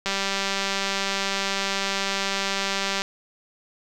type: click train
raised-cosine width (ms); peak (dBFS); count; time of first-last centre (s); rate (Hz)
0.2; -8; 581; 0.06-3.019; 196
effects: none